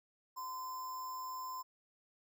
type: tone with sample-and-hold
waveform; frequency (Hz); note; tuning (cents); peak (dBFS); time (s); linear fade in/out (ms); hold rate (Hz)
sine; 1023; C6; -39; -40; 0.36-1.63; 20; 6300
effects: none